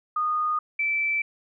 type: tone pair in turn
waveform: sine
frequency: 1231 / 2324 Hz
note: D#6 / D7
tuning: -19 / -19 cents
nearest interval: major seventh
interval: 1100 cents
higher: second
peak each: -22 / -22 dBFS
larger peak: neither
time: 0.16-0.59 / 0.79-1.22 s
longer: neither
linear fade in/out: 5 ms
effects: none